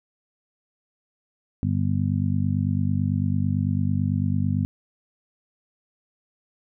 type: harmonic tone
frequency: 49 Hz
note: G1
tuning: in tune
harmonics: 2 / 3 / 4 / 5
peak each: -24 / -26 / -27 / -28 dBFS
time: 1.63-4.65 s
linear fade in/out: 0 ms
effects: none